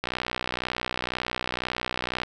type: click train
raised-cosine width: 0.3 ms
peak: -11 dBFS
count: 137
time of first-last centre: 0.04-2.234 s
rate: 62 Hz
effects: none